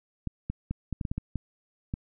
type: clicks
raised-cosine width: 5 ms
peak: -18 dBFS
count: 10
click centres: 0.273 / 0.5 / 0.71 / 0.927 / 1.012 / 1.052 / 1.115 / 1.18 / 1.357 / 1.939 s
effects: none